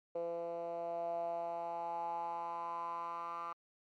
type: tone with band-pass filter sweep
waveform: 10% pulse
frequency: 169.6 Hz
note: E3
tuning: 50 cents sharp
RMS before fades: -40 dBFS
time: 0.15-3.53 s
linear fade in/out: 5 ms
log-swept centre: 530 to 1200 Hz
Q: 6.5
effects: MP3 64 kbps